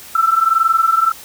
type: tone pair together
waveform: sine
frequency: 1318.5 / 1340 Hz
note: E6 / E6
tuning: 0 / +28 cents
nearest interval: unison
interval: 28 cents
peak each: -15 / -13 dBFS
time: 0.15-1.12 s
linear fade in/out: 5 ms
effects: white hiss -37 dBFS RMS until 1.24 s